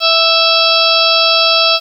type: harmonic tone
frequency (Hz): 659.3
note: E5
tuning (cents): 0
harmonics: 1 / 2 / 4 / 5 / 6 / 7 / 8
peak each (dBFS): -16 / -16 / -16 / -16 / -16 / -16 / -16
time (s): 0-1.8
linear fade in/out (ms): 50
effects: 7-bit